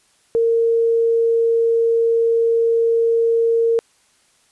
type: tone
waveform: sine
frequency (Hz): 459.8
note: A#4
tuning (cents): -24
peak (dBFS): -13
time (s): 0.35-3.79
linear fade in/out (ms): 0
effects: white hiss -58 dBFS RMS until 4.51 s + resampled to 24000 Hz